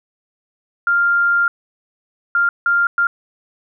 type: tone bursts at uneven times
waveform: sine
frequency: 1396.9 Hz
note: F6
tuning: in tune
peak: -12 dBFS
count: 4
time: 0.87-1.48 / 2.35-2.49 / 2.66-2.87 / 2.98-3.07 s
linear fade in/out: 2 ms
effects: none